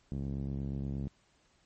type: tone with low-pass filter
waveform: 5% pulse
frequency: 68.5 Hz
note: C#2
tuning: 20 cents flat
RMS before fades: -36 dBFS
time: 0.12-1.08 s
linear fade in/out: 0 ms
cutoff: 180 Hz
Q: 1.3
effects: pink hiss -69 dBFS RMS until 1.65 s + MP3 32 kbps